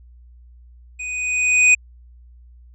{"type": "tone with level ramp", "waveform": "square", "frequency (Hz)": 2489, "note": "D#7", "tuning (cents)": 0, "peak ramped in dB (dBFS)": [-28, -9], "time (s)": [0.99, 1.75], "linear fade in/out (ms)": 10, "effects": ["added 60 Hz sine -43 dBFS peak until 2.74 s", "resampled to 24000 Hz"]}